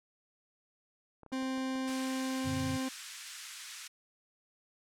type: clicks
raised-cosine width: 1 ms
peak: -38 dBFS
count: 7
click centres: 1.233 / 1.263 / 1.319 / 1.426 / 1.578 / 1.756 / 1.894 s
type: tone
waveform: 40% pulse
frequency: 262.1 Hz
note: C4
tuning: 3 cents sharp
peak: -32 dBFS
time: 1.32-2.89 s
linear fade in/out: 10 ms
type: high-pass noise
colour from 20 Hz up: white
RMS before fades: -42 dBFS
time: 1.87-3.88 s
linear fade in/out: 10 ms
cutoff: 1300 Hz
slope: 24 dB/octave
type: chord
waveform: sine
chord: Gb augmented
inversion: none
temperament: equal with one note detuned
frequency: 93.68 / 116.54 / 146.83 Hz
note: Gb2 / Bb2 / D3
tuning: +22 / 0 / 0 cents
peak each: -39 / -43 / -39 dBFS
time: 2.44-2.78 s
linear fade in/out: 20 ms
effects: low-pass 8000 Hz 12 dB/octave